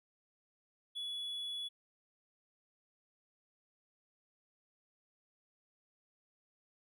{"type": "tone", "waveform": "triangle", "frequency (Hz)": 3400, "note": "G#7", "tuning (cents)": 40, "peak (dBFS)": -37, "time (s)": [0.95, 1.69], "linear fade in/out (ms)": 20, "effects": []}